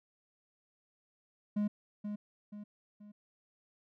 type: tone with echo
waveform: triangle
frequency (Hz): 207.7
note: G#3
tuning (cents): 0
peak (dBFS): -27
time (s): 1.56-1.68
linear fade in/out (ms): 10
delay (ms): 480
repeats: 3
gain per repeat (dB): -7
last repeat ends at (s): 3.12
effects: none